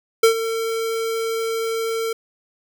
square tone with ADSR envelope, 452.1 Hz, A4, 47 cents sharp, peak -9 dBFS, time 0.23-2.13 s, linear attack 6 ms, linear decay 100 ms, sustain -13 dB, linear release 5 ms, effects none

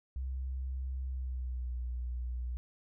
sine tone with pitch glide, 65.1 to 61.09 Hz, C2 to B1, -8 to -18 cents, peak -34 dBFS, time 0.16-2.57 s, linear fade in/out 0 ms, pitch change -110 cents, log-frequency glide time 1.04-1.76 s, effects none

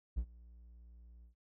triangle tone with ADSR envelope, 58.7 Hz, A#1, 13 cents sharp, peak -28 dBFS, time 0.16-1.35 s, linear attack 21 ms, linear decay 69 ms, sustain -24 dB, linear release 110 ms, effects none

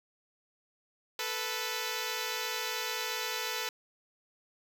5% pulse tone pair together, 440 / 493.9 Hz, A4 / B4, 0 / 0 cents, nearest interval major second, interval 200 cents, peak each -24 dBFS, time 1.19-3.69 s, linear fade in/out 2 ms, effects none

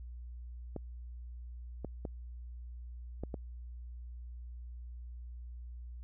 clicks, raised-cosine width 2 ms, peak -25 dBFS, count 5, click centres 0.763 / 1.847 / 2.052 / 3.236 / 3.342 s, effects added 60 Hz sine -43 dBFS peak until 6.03 s

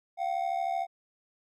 triangle ring-modulated tone, 730 Hz, F#5, 24 cents flat, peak -23 dBFS, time 0.17-0.87 s, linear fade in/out 50 ms, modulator 36.5 Hz, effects none

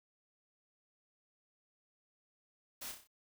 white noise with echo, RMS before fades -45 dBFS, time 2.81-2.92 s, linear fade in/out 10 ms, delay 31 ms, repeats 5, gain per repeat -5 dB, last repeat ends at 3.075 s, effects none

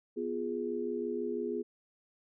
sine chord, F diminished, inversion second, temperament equal, 246.9 / 349.2 / 415.3 Hz, Cb4 / F4 / Ab4, 0 / 0 / 0 cents, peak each -38 / -37 / -35 dBFS, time 0.16-1.63 s, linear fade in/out 20 ms, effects none

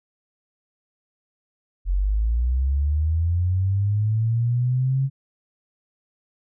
sine linear sweep, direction up, 43.65 to 137 Hz, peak -18 dBFS, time 1.85-5.1 s, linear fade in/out 50 ms, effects none

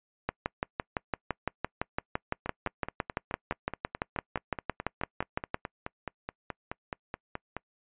two click trains, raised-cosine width 0.5 ms, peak -13 / -19 dBFS, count 32 / 25, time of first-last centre 0.29-5.544 / 2.46-7.566 s, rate 5.9 / 4.7 Hz, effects noise-tail reverb RT60 0.1 s tail -26 dB re dry + resampled to 8000 Hz

